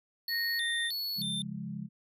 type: tone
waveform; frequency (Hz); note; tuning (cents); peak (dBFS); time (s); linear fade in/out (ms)
sine; 1864.7; A#6; 0; -31; 0.28-0.91; 50
type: tone with vibrato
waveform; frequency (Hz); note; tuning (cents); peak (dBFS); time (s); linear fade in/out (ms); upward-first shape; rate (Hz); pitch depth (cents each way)
square; 3968; B7; +7; -33; 0.28-1.42; 2; square; 1.6; 180
type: chord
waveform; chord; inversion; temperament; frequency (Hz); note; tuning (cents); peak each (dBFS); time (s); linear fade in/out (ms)
sine; Db major; none; equal; 138.59 / 174.61 / 207.7; Db3 / F3 / Ab3; 0 / 0 / 0; -42 / -40 / -39; 1.16-1.89; 50
effects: none